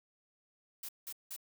blue noise bursts, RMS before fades -43 dBFS, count 3, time 0.83-1.364 s, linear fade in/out 5 ms, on 58 ms, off 180 ms, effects none

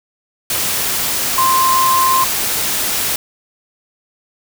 sine tone in noise, 1046.5 Hz, C6, in tune, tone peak -11 dBFS, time 1.38-2.24 s, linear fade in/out 2 ms, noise white, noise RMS -18 dBFS, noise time 0.5-3.16 s, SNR +4 dB, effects none

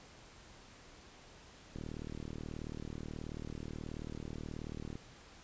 click train, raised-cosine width 3 ms, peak -30 dBFS, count 124, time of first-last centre 1.76-4.955 s, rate 38.5 Hz, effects pink hiss -57 dBFS RMS until 5.43 s + resampled to 16000 Hz

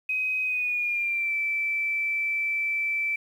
sine tone with pitch glide, 2521 to 2325 Hz, D#7 to D7, +22 to -18 cents, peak -24 dBFS, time 0.09-3.16 s, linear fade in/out 5 ms, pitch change -140 cents, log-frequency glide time 0.44-1.34 s, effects 9-bit

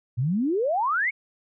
sine exponential sweep, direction up, 112.9 to 2276 Hz, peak -21 dBFS, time 0.17-1.11 s, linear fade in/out 20 ms, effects none

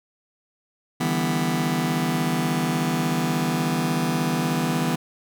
sawtooth chord, E minor seventh, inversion third, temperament just, 148.33 / 164.81 / 197.78 / 247.2 Hz, D3 / E3 / G3 / B3, +18 / 0 / +16 / +2 cents, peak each -25 / -21 / -26 / -21 dBFS, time 1-4.96 s, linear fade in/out 10 ms, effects none

